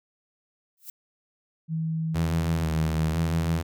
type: noise with exponential growth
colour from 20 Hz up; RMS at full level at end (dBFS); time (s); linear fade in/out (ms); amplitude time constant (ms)
violet; -35; 0.77-0.9; 2; 28
type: tone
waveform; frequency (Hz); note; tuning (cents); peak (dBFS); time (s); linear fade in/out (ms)
sine; 160.9; E3; -42; -25; 1.68-3.62; 50
type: tone with vibrato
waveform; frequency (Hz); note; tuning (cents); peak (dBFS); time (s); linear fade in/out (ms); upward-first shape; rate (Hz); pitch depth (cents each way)
sawtooth; 80.9; E2; -32; -22; 2.14-3.63; 20; square; 1; 60
effects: none